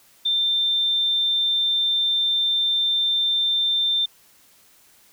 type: tone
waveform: sine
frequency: 3580 Hz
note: A7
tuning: 29 cents sharp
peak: -18 dBFS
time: 0.25-4.06 s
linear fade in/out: 10 ms
effects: white hiss -55 dBFS RMS until 5.12 s